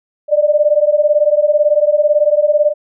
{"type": "beating tone pair", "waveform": "sine", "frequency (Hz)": [587.3, 605.3], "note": ["D5", "D#5"], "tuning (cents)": [0, -48], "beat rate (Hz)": 18, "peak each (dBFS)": -12, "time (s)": [0.28, 2.74], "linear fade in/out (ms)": 50, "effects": []}